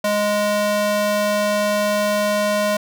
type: tone with high-pass filter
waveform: square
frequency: 207.7 Hz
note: G#3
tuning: in tune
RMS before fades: -19 dBFS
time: 0.04-2.77 s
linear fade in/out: 5 ms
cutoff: 440 Hz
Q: 2.4
effects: none